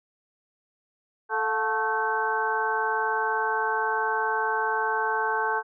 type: harmonic tone with a mistuned harmonic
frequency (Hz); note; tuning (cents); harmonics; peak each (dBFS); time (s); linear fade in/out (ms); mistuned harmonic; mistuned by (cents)
219.7; A3; -2; 2 / 3 / 4 / 5 / 6 / 7; -31 / -37 / -27 / -31 / -38 / -28; 1.29-5.63; 50; 3; +140
effects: none